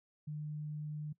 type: tone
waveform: sine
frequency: 150.8 Hz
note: D3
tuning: 46 cents sharp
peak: -38 dBFS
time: 0.27-1.13 s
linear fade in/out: 10 ms
effects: noise-tail reverb RT60 0.1 s tail -20 dB re dry